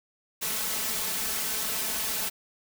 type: noise with comb filter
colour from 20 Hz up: white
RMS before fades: -30 dBFS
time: 0.41-2.3 s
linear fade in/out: 20 ms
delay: 4.6 ms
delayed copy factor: +1
effects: none